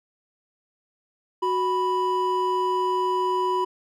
triangle tone pair together, 370 / 987.8 Hz, F#4 / B5, 0 / 0 cents, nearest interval octave + perfect fourth, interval 1700 cents, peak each -23 / -21 dBFS, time 1.42-3.65 s, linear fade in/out 10 ms, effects none

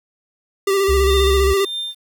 square tone with vibrato, 392 Hz, G4, in tune, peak -15 dBFS, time 0.67-1.65 s, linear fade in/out 5 ms, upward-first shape square, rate 15 Hz, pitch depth 27 cents each way
sine tone, 67.7 Hz, C#2, 40 cents flat, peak -16 dBFS, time 0.88-1.54 s, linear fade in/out 20 ms
triangle tone with tremolo, 3600 Hz, A7, 39 cents sharp, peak -20 dBFS, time 1.05-1.95 s, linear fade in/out 50 ms, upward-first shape triangle, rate 1.7 Hz, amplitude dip 100%
effects 8-bit

